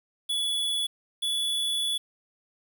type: tone pair in turn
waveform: square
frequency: 3416 / 3428 Hz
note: G#7 / A7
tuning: +48 / -46 cents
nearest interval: unison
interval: 6 cents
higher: second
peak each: -26 dBFS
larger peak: neither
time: 0.29-0.87 / 1.22-1.98 s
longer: second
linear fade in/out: 10 ms
effects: 9-bit